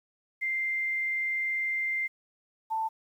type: tone pair in turn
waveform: sine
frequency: 2093 / 886.9 Hz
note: C7 / A5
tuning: 0 / +14 cents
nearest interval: octave + minor third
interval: 1486 cents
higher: first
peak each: -27 dBFS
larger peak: neither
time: 0.41-2.08 / 2.7-2.89 s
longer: first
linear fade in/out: 20 ms
effects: 10-bit